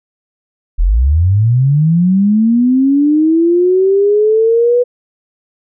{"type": "linear sweep", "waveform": "sine", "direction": "up", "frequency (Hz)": [36.43, 494.1], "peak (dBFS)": -7, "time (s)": [0.78, 4.84], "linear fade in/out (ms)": 20, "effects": []}